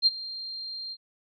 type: tone with ADSR envelope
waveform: sine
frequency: 4186 Hz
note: C8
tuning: in tune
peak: -15 dBFS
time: 0.02-0.97 s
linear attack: 45 ms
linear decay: 29 ms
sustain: -19 dB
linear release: 50 ms
effects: none